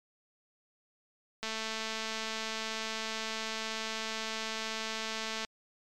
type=click train; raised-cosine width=0.2 ms; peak=-19 dBFS; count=889; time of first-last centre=1.43-5.448 s; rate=221 Hz; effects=MP3 96 kbps